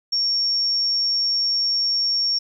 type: tone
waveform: sine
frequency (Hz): 5510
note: F8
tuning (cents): -24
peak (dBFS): -18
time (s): 0.12-2.39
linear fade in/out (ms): 10
effects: 9-bit